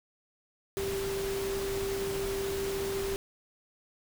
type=tone in noise; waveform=sine; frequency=392 Hz; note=G4; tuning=in tune; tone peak=-31 dBFS; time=0.77-3.16 s; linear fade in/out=0 ms; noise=pink; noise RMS=-38 dBFS; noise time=0.77-3.16 s; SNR=+4 dB; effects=none